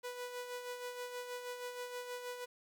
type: tone with tremolo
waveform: sawtooth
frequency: 492.6 Hz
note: B4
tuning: 5 cents flat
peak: -36 dBFS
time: 0.03-2.46 s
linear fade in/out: 20 ms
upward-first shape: sine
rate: 6.3 Hz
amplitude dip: 50%
effects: 11-bit